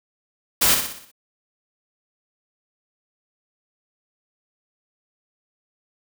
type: noise with echo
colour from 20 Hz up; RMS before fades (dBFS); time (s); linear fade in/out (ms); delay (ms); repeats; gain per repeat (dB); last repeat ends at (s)
white; -17; 0.61-0.75; 10; 61; 6; -6; 1.116
effects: none

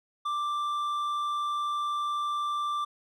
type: tone with hard clipping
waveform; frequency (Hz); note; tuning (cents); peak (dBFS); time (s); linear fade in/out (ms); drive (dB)
triangle; 1178; D6; +5; -29; 0.25-2.85; 10; 9
effects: none

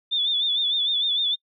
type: tone with vibrato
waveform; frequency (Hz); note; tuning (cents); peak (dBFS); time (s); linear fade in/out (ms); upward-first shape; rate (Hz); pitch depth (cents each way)
sine; 3520; A7; 0; -20; 0.11-1.36; 20; sine; 6.6; 70
effects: noise-tail reverb RT60 0.1 s tail -26 dB re dry

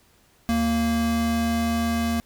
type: tone pair together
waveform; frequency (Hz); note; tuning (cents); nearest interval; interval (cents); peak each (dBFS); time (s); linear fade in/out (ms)
square; 77.1 / 231; D#2 / A#3; -15 / -16; octave + perfect fifth; 1899; -30 / -22; 0.49-2.2; 0
effects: pink hiss -59 dBFS RMS until 2.25 s

